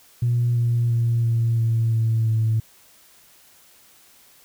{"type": "tone with pitch steps", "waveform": "sine", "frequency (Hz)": [120, 118.48, 116.99, 115.51, 114.05, 112.61, 111.19], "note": ["B2", "A#2", "A#2", "A#2", "A#2", "A2", "A2"], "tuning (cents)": [-49, 29, 7, -15, -37, 41, 19], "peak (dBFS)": -16, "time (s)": [0.22, 2.6], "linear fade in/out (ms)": 5, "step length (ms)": 340, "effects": ["tanh soft clip ceiling -13 dBFS", "white hiss -53 dBFS RMS until 4.44 s"]}